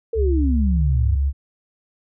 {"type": "exponential sweep", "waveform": "sine", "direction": "down", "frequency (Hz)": [466.2, 89.9], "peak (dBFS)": -20, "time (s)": [0.13, 1.16], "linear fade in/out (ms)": 5}
{"type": "tone", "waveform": "sine", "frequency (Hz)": 69.2, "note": "C#2", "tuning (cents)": -2, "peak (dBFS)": -16, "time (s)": [0.15, 1.33], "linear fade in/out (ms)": 50}
{"effects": []}